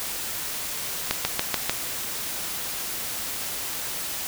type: slowing click train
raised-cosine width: 0.2 ms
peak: -4 dBFS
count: 5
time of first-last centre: 1.11-1.696 s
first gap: 140 ms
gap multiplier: 1.03
effects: white hiss -31 dBFS RMS until 4.27 s